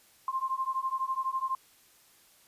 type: beating tone pair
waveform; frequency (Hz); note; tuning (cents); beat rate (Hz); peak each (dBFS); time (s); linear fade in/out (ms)
sine; 1049 / 1061; C6 / C6; +4 / +24; 12; -32 / -32; 0.28-1.55; 2
effects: white hiss -61 dBFS RMS until 2.47 s + resampled to 32000 Hz